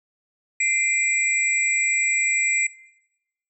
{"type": "tone cluster", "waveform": "sine", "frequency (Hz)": [2079, 2381, 7770], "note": ["C7", "D7", "B8"], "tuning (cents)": [-12, 23, -29], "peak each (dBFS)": -23, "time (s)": [0.6, 2.67], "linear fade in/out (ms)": 5, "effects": ["noise-tail reverb RT60 0.9 s tail -21 dB re dry"]}